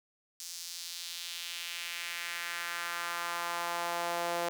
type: tone with high-pass filter sweep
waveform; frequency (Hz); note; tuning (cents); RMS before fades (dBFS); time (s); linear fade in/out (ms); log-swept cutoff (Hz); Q
sawtooth; 172; F3; -26; -37; 0.4-4.49; 0; 5700 to 570; 1.7
effects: none